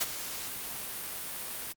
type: noise with ADSR envelope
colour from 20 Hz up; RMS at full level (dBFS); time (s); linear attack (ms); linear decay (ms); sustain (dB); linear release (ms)
white; -27; 0-1.73; 16; 33; -11; 12
effects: Opus 48 kbps